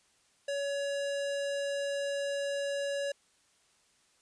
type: tone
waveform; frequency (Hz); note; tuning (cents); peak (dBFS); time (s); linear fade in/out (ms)
square; 563; C#5; +27; -32; 0.48-3.12; 5
effects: white hiss -68 dBFS RMS until 4.21 s + resampled to 22050 Hz